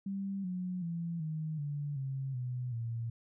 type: tone with pitch steps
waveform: sine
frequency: 196 / 181.82 / 168.67 / 156.47 / 145.15 / 134.65 / 124.91 / 115.87 Hz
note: G3 / F#3 / E3 / D#3 / D3 / C#3 / B2 / A#2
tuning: 0 / -30 / +40 / +10 / -20 / -50 / +20 / -10 cents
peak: -34 dBFS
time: 0.06-3.1 s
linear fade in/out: 5 ms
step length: 380 ms
effects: none